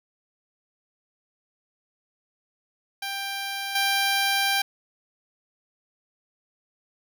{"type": "tone with level steps", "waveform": "10% pulse", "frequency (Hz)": 790, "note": "G5", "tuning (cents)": 13, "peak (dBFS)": [-21, -13], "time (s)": [3.02, 4.62], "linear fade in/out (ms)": 5, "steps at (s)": 3.75, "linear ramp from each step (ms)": 5, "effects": []}